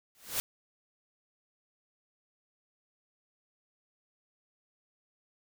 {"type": "noise with exponential growth", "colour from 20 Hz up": "white", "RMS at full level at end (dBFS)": -28, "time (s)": [0.15, 0.4], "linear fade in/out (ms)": 0, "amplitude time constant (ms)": 54, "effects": []}